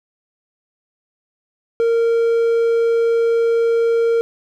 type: tone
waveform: triangle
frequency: 462 Hz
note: A#4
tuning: 16 cents flat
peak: -11 dBFS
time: 1.8-4.21 s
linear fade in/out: 0 ms
effects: none